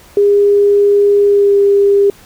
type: tone with pitch glide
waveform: sine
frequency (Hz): 406.2 to 401.1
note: G#4 to G4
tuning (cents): -38 to +40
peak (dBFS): -6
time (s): 0.17-2.1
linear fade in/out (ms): 2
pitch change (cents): -22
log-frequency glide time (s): 1.26-1.56
effects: pink hiss -42 dBFS RMS until 2.25 s